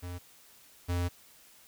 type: tone pair in turn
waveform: square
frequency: 88.7 / 87.93 Hz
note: F2 / F2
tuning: +27 / +12 cents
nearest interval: unison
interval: 15 cents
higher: first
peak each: -38 / -29 dBFS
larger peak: second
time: 0.02-0.19 / 0.88-1.09 s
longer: second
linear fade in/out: 20 ms
effects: white hiss -58 dBFS RMS until 1.67 s